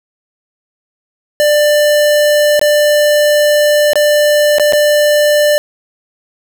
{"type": "tone with dropouts", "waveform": "square", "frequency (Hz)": 593, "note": "D5", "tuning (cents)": 17, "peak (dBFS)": -8, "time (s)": [1.4, 5.58], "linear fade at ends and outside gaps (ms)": 0, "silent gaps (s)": [[2.594, 2.614], [3.933, 3.956], [4.584, 4.597], [4.724, 4.733]], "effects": []}